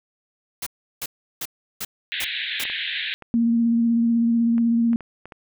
white noise bursts, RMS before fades -29 dBFS, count 6, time 0.62-2.64 s, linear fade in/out 5 ms, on 45 ms, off 350 ms
white band-pass noise, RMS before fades -28 dBFS, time 2.12-3.14 s, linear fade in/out 0 ms, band 1600 to 3900 Hz, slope 96 dB/octave
clicks, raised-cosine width 0.5 ms, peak -24 dBFS, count 8, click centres 2.653 / 2.699 / 3.223 / 4.581 / 4.932 / 5.007 / 5.256 / 5.322 s
sine tone with vibrato, 232.4 Hz, A#3, 5 cents flat, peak -16 dBFS, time 3.34-4.96 s, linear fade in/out 0 ms, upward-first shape sine, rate 16 Hz, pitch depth 19 cents each way
effects none

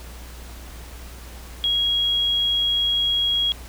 sine tone, 3300 Hz, G#7, 12 cents flat, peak -18 dBFS, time 1.64-3.52 s, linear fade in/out 0 ms, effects added 60 Hz sine -37 dBFS peak until 3.68 s + pink hiss -43 dBFS RMS until 3.68 s

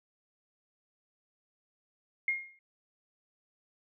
sine tone with exponential decay, 2136 Hz, C7, 35 cents sharp, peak -24 dBFS, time 2.28-2.59 s, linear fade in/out 2 ms, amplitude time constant 66 ms, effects none

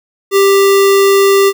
sine tone with sample-and-hold, 394.3 Hz, G4, 10 cents sharp, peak -5 dBFS, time 0.31-1.53 s, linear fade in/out 50 ms, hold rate 1575 Hz, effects none

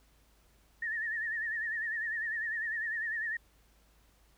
sine tone with vibrato, 1800 Hz, A6, 39 cents sharp, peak -32 dBFS, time 0.82-3.37 s, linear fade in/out 5 ms, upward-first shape sine, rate 10 Hz, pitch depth 89 cents each way, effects added 53 Hz sine -65 dBFS peak until 4.37 s + pink hiss -68 dBFS RMS until 4.37 s

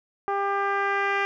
10% pulse tone with low-pass filter sweep, 398.1 Hz, G4, 27 cents sharp, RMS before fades -25 dBFS, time 0.28-1.25 s, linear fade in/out 0 ms, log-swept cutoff 990 to 2400 Hz, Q 1.5, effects none

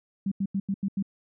sine tone bursts, 196 Hz, G3, in tune, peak -24 dBFS, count 6, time 0.26-1.026 s, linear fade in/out 5 ms, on 56 ms, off 86 ms, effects none

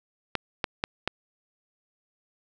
clicks, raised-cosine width 0.3 ms, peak -9 dBFS, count 4, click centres 0.353 / 0.642 / 0.839 / 1.076 s, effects none

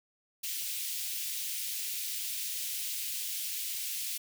white high-pass noise, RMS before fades -36 dBFS, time 0.43-4.18 s, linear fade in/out 10 ms, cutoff 2400 Hz, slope 24 dB/octave, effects none

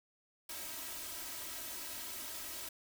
white noise with comb filter, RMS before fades -44 dBFS, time 0.49-2.69 s, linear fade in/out 5 ms, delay 3.1 ms, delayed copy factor +0.95, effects none

